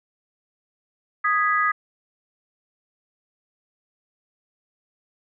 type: chord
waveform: sine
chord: G# minor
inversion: second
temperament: equal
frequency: 1244.5 / 1661.2 / 1975.5 Hz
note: D#6 / G#6 / B6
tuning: 0 / 0 / 0 cents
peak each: -20 / -24 / -25 dBFS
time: 1.24-1.72 s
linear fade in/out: 10 ms
effects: none